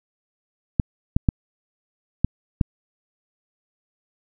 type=clicks; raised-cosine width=5 ms; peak=-4 dBFS; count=5; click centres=0.798 / 1.165 / 1.288 / 2.246 / 2.612 s; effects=none